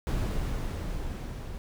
brown noise with level ramp, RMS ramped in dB -28 to -38 dBFS, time 0.07-1.58 s, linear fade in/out 0 ms, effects none

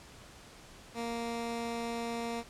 15% pulse tone, 233.1 Hz, A#3, in tune, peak -28 dBFS, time 0.94-2.44 s, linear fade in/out 50 ms, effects pink hiss -53 dBFS RMS until 2.49 s + low-pass 9000 Hz 12 dB/octave

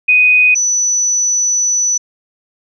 sine tone pair in turn, 2493 / 5960 Hz, D#7 / F#8, +3 / +12 cents, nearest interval octave + minor third, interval 1509 cents, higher second, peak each -6 / -11 dBFS, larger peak first, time 0.08-0.55 / 0.55-1.98 s, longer second, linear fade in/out 10 ms, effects none

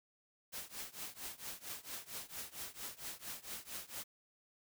white noise with tremolo, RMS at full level -43 dBFS, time 0.52-4.04 s, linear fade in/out 20 ms, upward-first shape triangle, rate 4.4 Hz, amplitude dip 95%, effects none

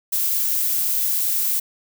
violet noise, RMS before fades -21 dBFS, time 0.12-1.6 s, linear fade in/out 10 ms, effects none

